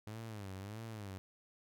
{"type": "tone with vibrato", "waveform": "sawtooth", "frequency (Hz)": 103.83, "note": "G#2", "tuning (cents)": 0, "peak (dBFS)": -40, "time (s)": [0.07, 1.18], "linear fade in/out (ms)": 0, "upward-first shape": "sine", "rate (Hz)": 1.6, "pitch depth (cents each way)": 160, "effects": []}